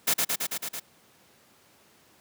white noise with echo, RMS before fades -23 dBFS, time 0.07-0.14 s, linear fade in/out 10 ms, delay 110 ms, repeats 6, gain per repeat -2 dB, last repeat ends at 0.8 s, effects pink hiss -59 dBFS RMS until 2.2 s + high-pass 150 Hz 12 dB/octave

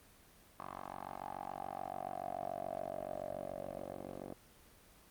10% pulse tone with band-pass filter sweep, 47 Hz, F#1, 28 cents sharp, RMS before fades -43 dBFS, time 0.6-4.34 s, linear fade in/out 0 ms, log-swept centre 980 to 490 Hz, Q 6.7, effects pink hiss -62 dBFS RMS until 5.1 s + Opus 24 kbps

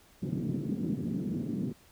pink band-pass noise, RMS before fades -33 dBFS, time 0.22-1.73 s, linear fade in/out 10 ms, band 150 to 290 Hz, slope 24 dB/octave, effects pink hiss -60 dBFS RMS until 1.91 s

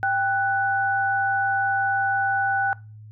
sine tone pair together, 787 / 1485.7 Hz, G5 / F#6, +7 / +7 cents, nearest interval major seventh, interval 1100 cents, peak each -22 dBFS, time 0.03-2.73 s, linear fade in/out 0 ms, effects noise-tail reverb RT60 0.3 s tail -22 dB re dry + added 107 Hz sine -40 dBFS peak until 3.11 s

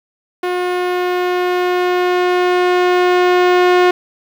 sawtooth tone with level ramp, 360 Hz, F#4, 47 cents flat, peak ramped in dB -12 to -4 dBFS, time 0.43-3.91 s, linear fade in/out 5 ms, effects low-pass 3000 Hz 12 dB/octave + 7-bit

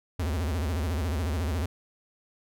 square tone with vibrato, 80.3 Hz, E2, 45 cents flat, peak -27 dBFS, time 0.19-1.66 s, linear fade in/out 5 ms, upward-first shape sine, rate 14 Hz, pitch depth 240 cents each way, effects none

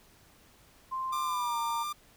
sine tone with pitch glide, 1046.5 to 927 Hz, C6 to A#5, 0 to -10 cents, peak -31 dBFS, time 0.91-1.84 s, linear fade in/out 20 ms, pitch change -210 cents, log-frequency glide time 1.23-1.58 s
45% pulse tone, 1191 Hz, D6, 24 cents sharp, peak -33 dBFS, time 1.12-1.93 s, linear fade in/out 10 ms
effects pink hiss -60 dBFS RMS until 2.16 s

